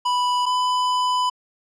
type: tone pair in turn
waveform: square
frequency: 987.8 / 999.3 Hz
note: B5 / B5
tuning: 0 / +20 cents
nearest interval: unison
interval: 20 cents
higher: second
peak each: -19 dBFS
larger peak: neither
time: 0.05-0.46 / 0.46-1.3 s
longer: second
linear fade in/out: 10 ms
effects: low-pass 6000 Hz 12 dB/octave